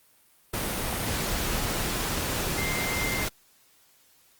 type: tone in noise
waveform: sine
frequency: 2094 Hz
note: C7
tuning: 1 cent sharp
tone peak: -31 dBFS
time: 2.57-3.25 s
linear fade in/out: 10 ms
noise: pink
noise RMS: -29 dBFS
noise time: 0.53-3.29 s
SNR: -5 dB
effects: white hiss -61 dBFS RMS until 4.39 s + Opus 32 kbps